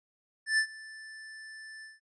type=tone with ADSR envelope; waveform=square; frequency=1760 Hz; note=A6; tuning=in tune; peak=-23 dBFS; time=0.46-2 s; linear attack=120 ms; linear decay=82 ms; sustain=-22 dB; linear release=170 ms; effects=noise-tail reverb RT60 0.1 s tail -23 dB re dry + resampled to 22050 Hz